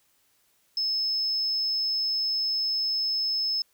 sine tone, 5210 Hz, E8, 21 cents flat, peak -23 dBFS, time 0.77-3.62 s, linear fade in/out 2 ms, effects tanh soft clip ceiling -20 dBFS + white hiss -67 dBFS RMS until 3.73 s

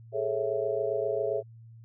sine chord, A major seventh, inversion third, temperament just, 412.5 / 440 / 550 / 660 Hz, G#4 / A4 / C#5 / E5, -12 / 0 / -14 / +2 cents, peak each -32 dBFS, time 0.12-1.43 s, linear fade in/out 50 ms, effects added 114 Hz sine -47 dBFS peak until 1.84 s

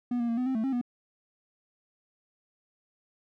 triangle tone with pitch steps, 243.9 / 236.2 / 231.3 / 251.3 / 262.7 / 220.6 / 268.4 / 243.5 Hz, B3 / A#3 / A#3 / B3 / C4 / A3 / C4 / B3, -21 / +23 / -13 / +30 / +7 / +5 / +44 / -24 cents, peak -24 dBFS, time 0.11-0.814 s, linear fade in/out 5 ms, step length 88 ms, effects none

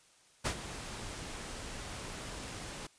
pink noise with ADSR envelope, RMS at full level -31 dBFS, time 0.44-2.87 s, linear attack 22 ms, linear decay 77 ms, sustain -12 dB, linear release 6 ms, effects white hiss -64 dBFS RMS until 2.98 s + resampled to 22050 Hz

